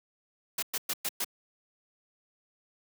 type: noise bursts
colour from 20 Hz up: white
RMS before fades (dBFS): -31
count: 5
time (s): 0.58-1.245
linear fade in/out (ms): 5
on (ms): 45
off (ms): 110
effects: high-pass 200 Hz 12 dB/octave